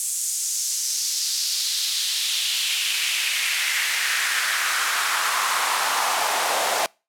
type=noise with high-pass filter sweep; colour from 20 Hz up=pink; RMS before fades=-23 dBFS; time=0-6.86 s; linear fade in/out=0 ms; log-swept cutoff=7900 to 670 Hz; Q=2.3; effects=noise-tail reverb RT60 0.3 s tail -26 dB re dry + low-pass 12000 Hz 12 dB/octave